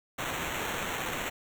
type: noise with sample-and-hold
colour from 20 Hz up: violet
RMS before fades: -34 dBFS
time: 0.18-1.3 s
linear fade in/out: 10 ms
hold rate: 4900 Hz
effects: none